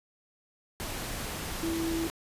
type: tone in noise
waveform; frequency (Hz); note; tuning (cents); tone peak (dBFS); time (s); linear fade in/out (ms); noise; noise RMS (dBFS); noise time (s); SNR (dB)
sine; 329.4; E4; -1; -29; 1.63-2.07; 0; pink; -36; 0.8-2.1; +4
effects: resampled to 32000 Hz